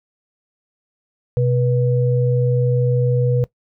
sine tone pair together, 126.82 / 486.6 Hz, B2 / B4, +46 / -26 cents, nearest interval octave + major seventh, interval 2328 cents, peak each -15 / -20 dBFS, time 1.37-3.44 s, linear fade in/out 0 ms, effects noise-tail reverb RT60 0.1 s tail -19 dB re dry

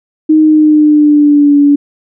sine tone with pitch glide, 311.1 to 286.9 Hz, D#4 to D4, 0 to -40 cents, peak -3 dBFS, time 0.29-1.76 s, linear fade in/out 10 ms, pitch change -140 cents, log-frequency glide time 0.4-1.57 s, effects none

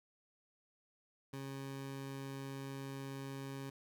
20% pulse tone, 136.4 Hz, C#3, 28 cents flat, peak -38 dBFS, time 1.33-3.7 s, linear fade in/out 5 ms, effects none

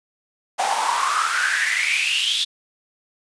pink noise with high-pass filter sweep, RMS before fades -21 dBFS, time 0.58-2.45 s, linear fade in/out 20 ms, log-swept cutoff 740 to 3600 Hz, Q 9.5, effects resampled to 22050 Hz

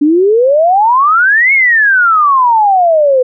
sine exponential two-way sweep, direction up then down, 283.6 to 2217 to 496.7 Hz, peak -5 dBFS, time 0.01-3.23 s, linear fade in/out 10 ms, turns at 1.53 s, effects none

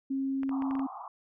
sine tone, 270 Hz, C#4, 45 cents flat, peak -28 dBFS, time 0.1-0.87 s, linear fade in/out 10 ms
clicks, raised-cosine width 0.5 ms, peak -27 dBFS, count 6, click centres 0.433 / 0.493 / 0.622 / 0.71 / 0.753 / 0.794 s
pink band-pass noise, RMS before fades -42 dBFS, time 0.51-1.08 s, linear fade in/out 2 ms, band 710 to 1200 Hz, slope 96 dB/octave
effects none

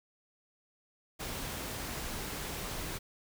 pink noise, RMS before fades -39 dBFS, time 1.19-2.99 s, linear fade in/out 20 ms, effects none

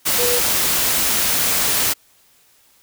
sine tone in noise, 487.7 Hz, B4, 22 cents flat, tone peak -20 dBFS, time 0.18-0.4 s, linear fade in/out 20 ms, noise white, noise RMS -18 dBFS, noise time 0.05-1.94 s, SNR -5 dB, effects white hiss -55 dBFS RMS until 2.82 s

